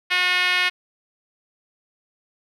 5% pulse tone with band-pass filter, 361.7 Hz, F#4, 39 cents flat, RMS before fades -20 dBFS, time 0.1-0.7 s, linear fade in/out 20 ms, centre 2200 Hz, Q 1.5, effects none

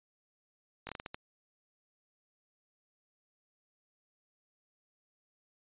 slowing click train, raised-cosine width 0.3 ms, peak -24 dBFS, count 7, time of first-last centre 0.87-1.145 s, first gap 20 ms, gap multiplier 1.33, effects resampled to 8000 Hz

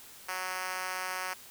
5% pulse tone with high-pass filter, 185 Hz, F#3, in tune, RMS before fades -36 dBFS, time 0.28-1.34 s, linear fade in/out 10 ms, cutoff 770 Hz, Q 0.82, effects white hiss -51 dBFS RMS until 1.5 s

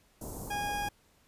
pink band-stop noise, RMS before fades -41 dBFS, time 0.21-0.89 s, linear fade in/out 5 ms, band 910 to 6800 Hz, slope 24 dB/octave
harmonic tone, 821 Hz, G#5, 20 cents flat, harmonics 1 / 2 / 3 / 4 / 6 / 7, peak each -33 / -39 / -43 / -45 / -49 / -50 dBFS, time 0.5-0.89 s, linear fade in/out 10 ms
effects pink hiss -66 dBFS RMS until 1.27 s + resampled to 32000 Hz

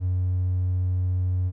triangle tone, 91.4 Hz, F#2, 21 cents flat, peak -18 dBFS, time 0-1.52 s, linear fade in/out 50 ms, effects tanh soft clip ceiling -17 dBFS

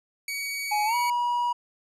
sawtooth tone, 2256 Hz, C#7, 30 cents sharp, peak -26 dBFS, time 0.28-1.1 s, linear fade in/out 2 ms
triangle tone with pitch glide, 840 to 964.9 Hz, G#5 to B5, +19 to -41 cents, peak -21 dBFS, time 0.71-1.53 s, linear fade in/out 10 ms, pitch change +240 cents, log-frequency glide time 0.85-0.95 s
effects resampled to 32000 Hz

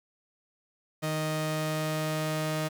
sawtooth tone pair together, 155.56 / 311.1 Hz, D#3 / D#4, 0 / 0 cents, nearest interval octave, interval 1200 cents, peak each -26 dBFS, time 1.02-2.69 s, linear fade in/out 20 ms, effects 9-bit

